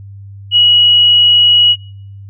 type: tone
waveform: sine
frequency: 2912 Hz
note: F#7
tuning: 28 cents flat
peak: -5 dBFS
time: 0.51-1.76 s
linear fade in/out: 50 ms
effects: noise-tail reverb RT60 0.6 s tail -25 dB re dry + added 99 Hz sine -29 dBFS peak until 2.29 s